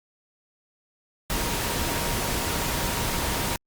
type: tone in noise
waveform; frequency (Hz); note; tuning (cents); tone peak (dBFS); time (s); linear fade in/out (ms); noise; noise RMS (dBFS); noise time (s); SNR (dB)
sine; 941; A#5; +16; -37; 1.3-3.56; 0; pink; -27; 1.3-3.56; -13
effects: Opus 48 kbps